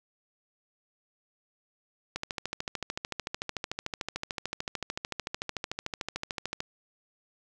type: click train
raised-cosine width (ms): 0.2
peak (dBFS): -15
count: 61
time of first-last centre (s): 2.16-6.604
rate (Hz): 13.5
effects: none